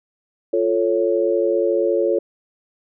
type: chord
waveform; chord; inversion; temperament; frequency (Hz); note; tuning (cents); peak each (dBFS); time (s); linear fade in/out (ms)
sine; F augmented; none; equal; 349.2 / 440 / 554.4; F4 / A4 / C#5; 0 / 0 / 0; -20; 0.53-2.19; 5
effects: none